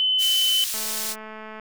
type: tone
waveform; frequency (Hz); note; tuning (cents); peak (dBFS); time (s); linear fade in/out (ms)
sine; 3036; F#7; +44; -18; 0-0.64; 0
type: high-pass noise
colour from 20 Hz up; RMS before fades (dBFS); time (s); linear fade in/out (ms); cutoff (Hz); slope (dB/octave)
pink; -28; 0.18-1.16; 50; 4400; 12
type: click train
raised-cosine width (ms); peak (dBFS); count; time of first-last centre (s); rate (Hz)
0.5; -24; 187; 0.74-1.597; 217
effects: none